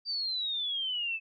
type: exponential sweep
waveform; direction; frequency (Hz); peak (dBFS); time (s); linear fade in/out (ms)
sine; down; 4699 to 2599; -30; 0.05-1.2; 50
effects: none